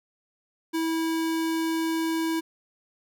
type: tone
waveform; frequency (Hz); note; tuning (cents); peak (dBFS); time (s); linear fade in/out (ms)
square; 325.4; E4; -22; -25; 0.73-2.41; 20
effects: none